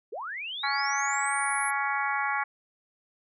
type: linear sweep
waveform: sine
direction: up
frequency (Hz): 357.2 to 11170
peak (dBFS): -33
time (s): 0.12-1.71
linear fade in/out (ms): 10
type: harmonic tone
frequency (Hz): 279.3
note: C#4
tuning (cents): +13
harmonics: 3 / 4 / 5 / 6 / 7 / 8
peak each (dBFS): -31 / -32 / -33 / -34 / -34 / -35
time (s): 0.63-2.44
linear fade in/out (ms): 10
effects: none